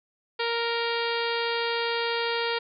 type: harmonic tone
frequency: 466.2 Hz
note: A#4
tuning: in tune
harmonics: 1 / 2 / 3 / 4 / 5 / 6 / 7 / 8 / 9 / 10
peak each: -29 / -32 / -34 / -35 / -36 / -37 / -37 / -38 / -39 / -39 dBFS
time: 0.39-2.59 s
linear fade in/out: 10 ms
effects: none